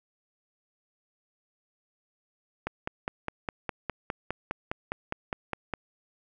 click train, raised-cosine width 0.5 ms, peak -15 dBFS, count 16, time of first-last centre 2.67-5.737 s, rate 4.89 Hz, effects none

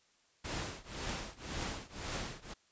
pink noise with tremolo, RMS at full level -37 dBFS, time 0.44-2.54 s, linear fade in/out 10 ms, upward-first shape triangle, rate 1.9 Hz, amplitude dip 95%, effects white hiss -70 dBFS RMS until 2.71 s + resampled to 16000 Hz

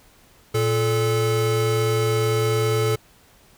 square tone pair together, 115.19 / 434.9 Hz, A#2 / A4, -20 / -20 cents, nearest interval octave + major seventh, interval 2300 cents, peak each -22 dBFS, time 0.54-2.96 s, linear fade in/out 10 ms, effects pink hiss -54 dBFS RMS until 3.57 s

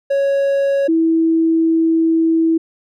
triangle / sine tone pair in turn, 554.4 / 326.1 Hz, C#5 / E4, 0 / -19 cents, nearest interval major sixth, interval 919 cents, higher first, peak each -11 dBFS, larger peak neither, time 0.1-0.88 / 0.88-2.58 s, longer second, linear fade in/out 10 ms, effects none

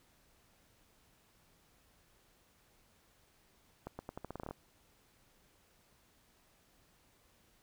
accelerating click train, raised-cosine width 1 ms, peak -28 dBFS, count 12, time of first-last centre 3.87-4.51 s, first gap 120 ms, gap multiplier 0.84, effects pink hiss -69 dBFS RMS until 7.62 s

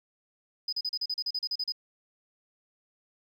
sine tone bursts, 4995 Hz, D#8, 6 cents sharp, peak -27 dBFS, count 13, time 0.68-1.722 s, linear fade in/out 5 ms, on 46 ms, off 37 ms, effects tanh soft clip ceiling -24 dBFS + 11-bit

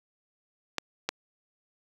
clicks, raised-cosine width 0.2 ms, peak -10 dBFS, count 2, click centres 0.783 / 1.09 s, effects high-pass 200 Hz 12 dB/octave + 8-bit

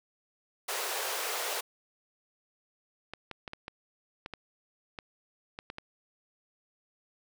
pink high-pass noise, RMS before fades -34 dBFS, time 0.68-1.61 s, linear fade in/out 10 ms, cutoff 410 Hz, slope 48 dB/octave
clicks, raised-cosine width 0.3 ms, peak -23 dBFS, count 11, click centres 3.136 / 3.313 / 3.478 / 3.534 / 3.681 / 4.261 / 4.337 / 4.988 / 5.589 / 5.701 / 5.784 s
effects none

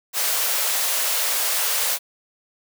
white high-pass noise, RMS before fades -22 dBFS, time 0.13-1.99 s, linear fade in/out 50 ms, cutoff 450 Hz, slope 48 dB/octave, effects none

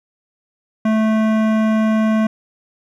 sine tone with hard clipping, 218.7 Hz, A3, 10 cents flat, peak -15 dBFS, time 0.85-2.27 s, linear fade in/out 5 ms, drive 16 dB, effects none

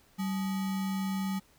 sine tone with sample-and-hold, 192.3 Hz, G3, 33 cents flat, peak -29 dBFS, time 0.18-1.4 s, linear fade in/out 20 ms, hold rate 1050 Hz, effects pink hiss -63 dBFS RMS until 1.58 s

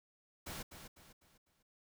pink noise with echo, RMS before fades -45 dBFS, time 0.46-0.63 s, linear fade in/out 10 ms, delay 250 ms, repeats 4, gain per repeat -8 dB, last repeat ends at 1.63 s, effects none

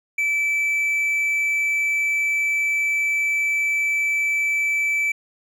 triangle tone, 2315 Hz, D7, 25 cents flat, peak -17 dBFS, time 0.18-5.12 s, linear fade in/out 5 ms, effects none

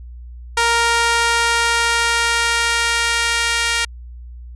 sawtooth tone with high-pass filter sweep, 466.2 Hz, A#4, in tune, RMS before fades -17 dBFS, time 0.57-3.85 s, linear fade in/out 5 ms, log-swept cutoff 1000 to 1900 Hz, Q 1.1, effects added 60 Hz sine -32 dBFS peak until 4.55 s + resampled to 24000 Hz

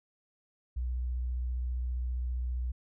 sine tone with vibrato, 61.74 Hz, B1, in tune, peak -30 dBFS, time 0.76-2.72 s, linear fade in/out 10 ms, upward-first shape triangle, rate 15 Hz, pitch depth 28 cents each way, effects none

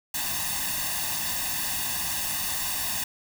white noise with comb filter, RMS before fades -29 dBFS, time 0.14-3.04 s, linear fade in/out 5 ms, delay 1.1 ms, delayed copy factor +0.85, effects none

